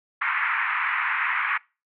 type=band-pass noise; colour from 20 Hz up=white; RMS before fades=-25 dBFS; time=0.21-1.58 s; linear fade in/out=10 ms; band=980 to 2300 Hz; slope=48 dB/octave; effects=noise-tail reverb RT60 0.3 s tail -24 dB re dry